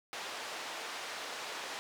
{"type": "band-pass noise", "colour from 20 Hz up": "pink", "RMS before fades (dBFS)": -42, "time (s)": [0.13, 1.79], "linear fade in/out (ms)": 0, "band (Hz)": [630, 5800], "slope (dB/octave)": 12, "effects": []}